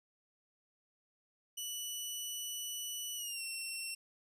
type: tone with pitch glide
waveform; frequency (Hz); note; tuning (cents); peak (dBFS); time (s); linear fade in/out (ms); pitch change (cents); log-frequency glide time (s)
15% pulse; 2960 to 2714; F#7 to E7; 0 to +50; -32; 1.57-3.95; 10; -150; 3.16-3.42
effects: none